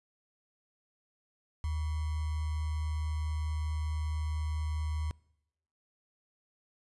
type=tone with sample-and-hold; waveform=sine; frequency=77.3 Hz; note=D#2; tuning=11 cents flat; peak=-30 dBFS; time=1.64-5.11 s; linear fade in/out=0 ms; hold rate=1050 Hz; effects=noise-tail reverb RT60 0.8 s tail -24 dB re dry + resampled to 24000 Hz